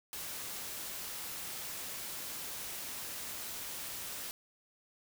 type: noise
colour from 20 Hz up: white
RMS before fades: -42 dBFS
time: 0.13-4.31 s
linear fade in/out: 0 ms
effects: none